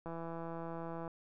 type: click train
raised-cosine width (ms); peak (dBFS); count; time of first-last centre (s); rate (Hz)
1; -30; 170; 0.06-1.078; 166
effects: none